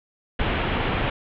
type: low-pass noise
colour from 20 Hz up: pink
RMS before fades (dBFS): -24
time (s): 0.39-1.1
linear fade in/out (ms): 5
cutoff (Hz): 3300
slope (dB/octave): 48
effects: none